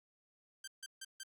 10% pulse tone bursts, 1568 Hz, G6, in tune, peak -36 dBFS, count 4, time 0.64-1.234 s, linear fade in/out 5 ms, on 36 ms, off 150 ms, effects none

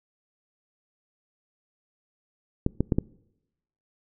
clicks, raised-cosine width 3 ms, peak -9 dBFS, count 4, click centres 2.664 / 2.806 / 2.922 / 2.985 s, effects noise-tail reverb RT60 0.9 s tail -24 dB re dry

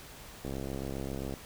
click train, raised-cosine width 2 ms, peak -24 dBFS, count 61, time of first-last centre 0.45-1.339 s, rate 67.5 Hz, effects pink hiss -49 dBFS RMS until 1.45 s

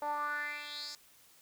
10% pulse tone with band-pass filter sweep, 294.2 Hz, D4, 3 cents sharp, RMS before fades -38 dBFS, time 0.02-0.95 s, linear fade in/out 2 ms, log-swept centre 740 to 5800 Hz, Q 4.9, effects white hiss -62 dBFS RMS until 1.41 s

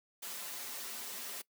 white noise with comb filter, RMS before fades -43 dBFS, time 0.22-1.42 s, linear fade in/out 10 ms, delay 6.3 ms, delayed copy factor -0.8, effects noise-tail reverb RT60 0.1 s tail -20 dB re dry + high-pass 200 Hz 12 dB/octave

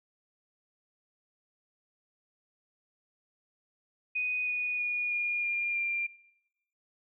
sine tone with pitch steps, 2489 / 2468 / 2446 / 2425 / 2404 / 2383 Hz, D#7 / D#7 / D#7 / D#7 / D7 / D7, 0 / -15 / -30 / -45 / +40 / +25 cents, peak -28 dBFS, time 4.15-6.07 s, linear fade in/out 10 ms, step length 320 ms, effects noise-tail reverb RT60 0.9 s tail -22 dB re dry

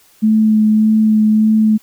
sine tone with vibrato, 216.4 Hz, A3, 29 cents flat, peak -8 dBFS, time 0.22-1.78 s, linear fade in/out 20 ms, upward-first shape sine, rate 1.7 Hz, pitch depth 13 cents each way, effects white hiss -50 dBFS RMS until 1.82 s

